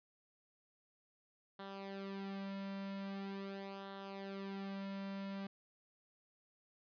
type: tone with flanger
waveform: sawtooth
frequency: 196 Hz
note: G3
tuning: in tune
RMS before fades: -45 dBFS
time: 1.59-5.47 s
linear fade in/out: 5 ms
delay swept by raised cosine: 0.41 to 2.71 ms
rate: 0.43 Hz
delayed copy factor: -0.7
effects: resampled to 11025 Hz